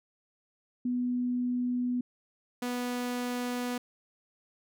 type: tone pair in turn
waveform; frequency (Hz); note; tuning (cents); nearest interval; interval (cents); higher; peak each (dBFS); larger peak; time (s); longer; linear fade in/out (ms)
sine / sawtooth; 246.9 / 245.8; B3 / B3; 0 / -8; unison; 8; first; -27; neither; 0.85-2.01 / 2.62-3.78; neither; 5
effects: none